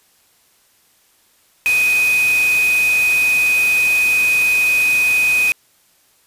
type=tone in noise; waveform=sine; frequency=2500 Hz; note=D#7; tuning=8 cents sharp; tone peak=-12 dBFS; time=1.66-5.52 s; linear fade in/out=0 ms; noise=white; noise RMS=-26 dBFS; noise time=1.66-5.52 s; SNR=+11 dB; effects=white hiss -56 dBFS RMS until 6.26 s + resampled to 32000 Hz